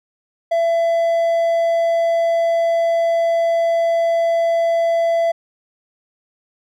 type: tone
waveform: triangle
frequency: 670 Hz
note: E5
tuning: 28 cents sharp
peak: -12 dBFS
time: 0.51-5.32 s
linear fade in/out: 10 ms
effects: none